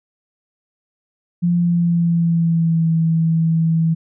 sine tone with pitch glide, 173.8 to 163.1 Hz, F3 to E3, -8 to -18 cents, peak -13 dBFS, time 1.42-3.95 s, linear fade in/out 20 ms, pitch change -110 cents, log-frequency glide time 1.55-2.89 s, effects none

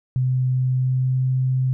sine tone with pitch glide, 128.3 to 129.64 Hz, C3 to C3, -34 to -16 cents, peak -17 dBFS, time 0.16-1.73 s, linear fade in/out 0 ms, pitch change +18 cents, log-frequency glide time 0.63-1.28 s, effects none

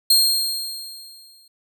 sawtooth tone with exponential decay, 4221 Hz, C8, 14 cents sharp, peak -8 dBFS, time 0.1-1.48 s, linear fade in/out 5 ms, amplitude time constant 300 ms, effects none

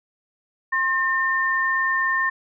sine tone pair together, 1063.6 / 1809 Hz, C6 / A6, +28 / +48 cents, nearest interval major sixth, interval 920 cents, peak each -24 / -20 dBFS, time 0.72-2.3 s, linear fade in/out 10 ms, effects none

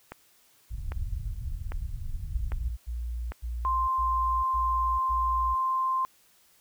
click train, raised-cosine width 0.5 ms, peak -23 dBFS, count 5, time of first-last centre 0.12-3.32 s, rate 1.25 Hz
pink low-pass noise, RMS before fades -33 dBFS, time 0.7-2.72 s, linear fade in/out 20 ms, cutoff 100 Hz, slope 24 dB/octave
sine tone bursts, 58.9 Hz, A#1, 19 cents sharp, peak -30 dBFS, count 6, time 2.31-5.55 s, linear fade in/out 20 ms, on 460 ms, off 96 ms
sine tone, 1046.5 Hz, C6, in tune, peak -24 dBFS, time 3.65-6.05 s, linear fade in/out 0 ms
effects white hiss -62 dBFS RMS until 6.6 s

